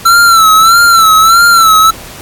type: tone with vibrato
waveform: square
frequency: 1338 Hz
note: E6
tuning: 25 cents sharp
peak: -3 dBFS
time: 0.05-1.91 s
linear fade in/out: 10 ms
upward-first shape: sine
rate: 1.6 Hz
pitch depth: 76 cents each way
effects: pink hiss -29 dBFS RMS until 2.21 s + AAC 64 kbps